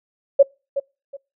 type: tone with echo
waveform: sine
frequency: 554.4 Hz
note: C#5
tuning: in tune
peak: -6 dBFS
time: 0.39-0.43 s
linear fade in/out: 10 ms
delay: 370 ms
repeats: 2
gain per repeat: -12 dB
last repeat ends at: 1.17 s
effects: noise-tail reverb RT60 0.3 s tail -26 dB re dry

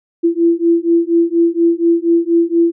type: beating tone pair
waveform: sine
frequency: 335.1 / 339.3 Hz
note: E4 / F4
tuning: +29 / -50 cents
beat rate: 4.2 Hz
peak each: -13 dBFS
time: 0.23-2.72 s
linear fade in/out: 20 ms
effects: none

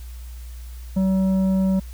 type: tone with tanh clipping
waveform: sine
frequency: 190 Hz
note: F#3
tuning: 46 cents sharp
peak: -18 dBFS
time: 0.96-1.8 s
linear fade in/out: 10 ms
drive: 8 dB
effects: added 60 Hz sine -33 dBFS peak until 1.93 s + white hiss -50 dBFS RMS until 1.93 s

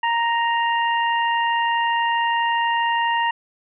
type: harmonic tone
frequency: 932.3 Hz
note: A#5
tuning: in tune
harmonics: 1 / 2 / 3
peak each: -19 / -24 / -28 dBFS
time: 0.03-3.31 s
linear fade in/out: 5 ms
effects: none

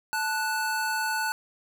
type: tone pair together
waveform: square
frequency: 878 / 1476.6 Hz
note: A5 / F#6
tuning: -4 / -4 cents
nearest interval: major sixth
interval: 900 cents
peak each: -30 / -29 dBFS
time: 0.13-1.32 s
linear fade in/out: 0 ms
effects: none

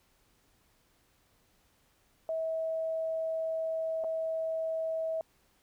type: tone with dropouts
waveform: sine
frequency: 646 Hz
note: E5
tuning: 35 cents flat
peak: -30 dBFS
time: 2.29-5.21 s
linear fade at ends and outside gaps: 1 ms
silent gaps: 4.039-4.044 s
effects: pink hiss -69 dBFS RMS until 5.62 s

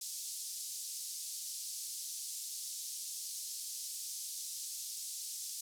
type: band-pass noise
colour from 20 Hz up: pink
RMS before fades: -43 dBFS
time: 0.01-5.61 s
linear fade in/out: 5 ms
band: 4900 to 12000 Hz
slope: 24 dB/octave
effects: none

